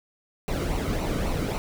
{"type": "noise with flanger", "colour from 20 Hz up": "brown", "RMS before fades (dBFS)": -27, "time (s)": [0.48, 1.58], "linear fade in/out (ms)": 0, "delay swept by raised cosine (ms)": [0.59, 1.19], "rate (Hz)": 3.7, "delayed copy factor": -0.6, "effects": []}